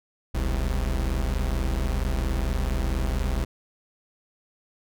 45% pulse tone pair together, 41.14 / 65.5 Hz, E1 / C2, -3 / +2 cents, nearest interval minor sixth, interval 805 cents, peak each -26 dBFS, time 0.34-3.45 s, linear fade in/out 10 ms, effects none

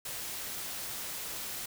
white noise, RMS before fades -39 dBFS, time 0.05-1.66 s, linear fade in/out 5 ms, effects none

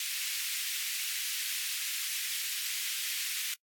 pink high-pass noise, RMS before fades -35 dBFS, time 0-3.54 s, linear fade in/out 2 ms, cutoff 2100 Hz, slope 24 dB/octave, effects noise-tail reverb RT60 0.1 s tail -25 dB re dry + AAC 64 kbps

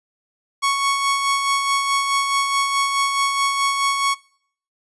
sawtooth tone with tremolo, 1108.7 Hz, C#6, in tune, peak -12 dBFS, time 0.62-4.15 s, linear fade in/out 20 ms, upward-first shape sine, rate 4.7 Hz, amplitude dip 40%, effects noise-tail reverb RT60 0.6 s tail -23 dB re dry + resampled to 24000 Hz

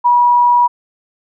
sine tone, 968 Hz, B5, 35 cents flat, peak -7 dBFS, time 0.04-0.68 s, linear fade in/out 20 ms, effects none

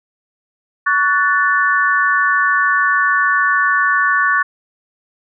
sine chord, F# minor, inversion second, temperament equal with one note detuned, 1126.8 / 1480 / 1760 Hz, C#6 / F#6 / A6, +28 / 0 / 0 cents, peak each -16 dBFS, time 0.86-4.43 s, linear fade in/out 10 ms, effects none

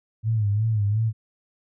sine tone with vibrato, 106.9 Hz, A2, 49 cents flat, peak -19 dBFS, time 0.23-1.13 s, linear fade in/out 50 ms, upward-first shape sine, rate 2.8 Hz, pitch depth 96 cents each way, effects none

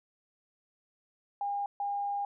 sine tone bursts at uneven times, 808 Hz, G#5, 48 cents flat, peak -30 dBFS, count 2, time 1.41-1.66 / 1.8-2.25 s, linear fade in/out 2 ms, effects none

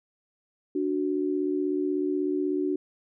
sine tone pair together, 293.7 / 370 Hz, D4 / F#4, 0 / 0 cents, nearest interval major third, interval 400 cents, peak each -27 dBFS, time 0.75-2.76 s, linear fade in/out 5 ms, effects none

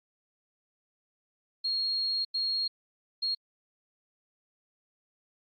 sine tone bursts at uneven times, 4271 Hz, C8, 35 cents sharp, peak -27 dBFS, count 3, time 1.64-2.25 / 2.34-2.68 / 3.22-3.35 s, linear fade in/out 10 ms, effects AAC 32 kbps

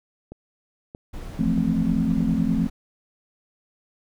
click train, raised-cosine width 2 ms, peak -24 dBFS, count 4, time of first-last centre 0.32-2.207 s, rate 1.59 Hz
brown noise, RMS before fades -33 dBFS, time 1.13-2.7 s, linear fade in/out 10 ms
sine chord, F major seventh, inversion third, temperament equal, 164.81 / 174.61 / 220 / 261.6 Hz, E3 / F3 / A3 / C4, 0 / 0 / 0 / 0 cents, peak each -27 / -25 / -23 / -25 dBFS, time 1.39-2.67 s, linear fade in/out 5 ms
effects none

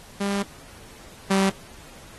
sawtooth tone pair in turn, 199.8 / 193.78 Hz, G3 / G3, +33 / -20 cents, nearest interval minor second, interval 53 cents, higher first, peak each -19 / -14 dBFS, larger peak second, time 0.2-0.43 / 1.3-1.5 s, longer first, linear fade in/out 10 ms, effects pink hiss -47 dBFS RMS until 2.18 s + AAC 32 kbps

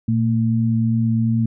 sine tone pair together, 116.54 / 225.7 Hz, A#2 / A3, 0 / +44 cents, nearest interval major seventh, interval 1144 cents, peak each -18 dBFS, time 0.08-1.46 s, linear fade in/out 5 ms, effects none

